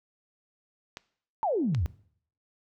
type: clicks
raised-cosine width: 0.2 ms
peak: -21 dBFS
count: 2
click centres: 0.971 / 1.748 s
type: exponential sweep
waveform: sine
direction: down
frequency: 932.3 to 69.3 Hz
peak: -24 dBFS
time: 1.43-1.86 s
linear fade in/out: 0 ms
effects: noise-tail reverb RT60 0.6 s tail -20 dB re dry